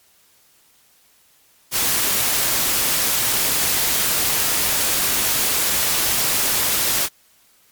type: noise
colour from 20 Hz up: white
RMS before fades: -19 dBFS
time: 1.71-7.09 s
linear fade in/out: 50 ms
effects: white hiss -56 dBFS RMS until 7.71 s + MP3 96 kbps